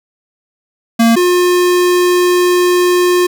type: tone pair in turn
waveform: square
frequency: 229.8 / 357.2 Hz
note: A#3 / F4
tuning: -25 / +39 cents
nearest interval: minor sixth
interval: 764 cents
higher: second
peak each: -7 / -9 dBFS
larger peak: first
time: 0.99-1.16 / 1.16-3.27 s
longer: second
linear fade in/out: 10 ms
effects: none